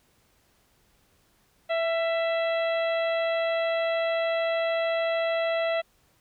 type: harmonic tone with a mistuned harmonic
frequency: 661 Hz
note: E5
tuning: 5 cents sharp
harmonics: 1 / 2 / 3 / 4 / 5 / 6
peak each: -24 / -36 / -34 / -37 / -40 / -44 dBFS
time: 1.69-5.82 s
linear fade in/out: 20 ms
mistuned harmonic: 2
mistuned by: +32 cents
effects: pink hiss -65 dBFS RMS until 6.2 s